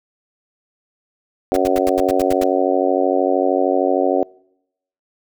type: harmonic tone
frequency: 93.1 Hz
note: F#2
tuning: 11 cents sharp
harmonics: 3 / 4 / 5 / 6 / 7 / 8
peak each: -21 / -20 / -22 / -20 / -23 / -22 dBFS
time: 1.52-4.23 s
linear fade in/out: 0 ms
type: noise bursts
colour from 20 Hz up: pink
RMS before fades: -28 dBFS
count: 9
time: 1.54-2.438 s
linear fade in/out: 2 ms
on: 26 ms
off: 83 ms
effects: noise-tail reverb RT60 0.8 s tail -26 dB re dry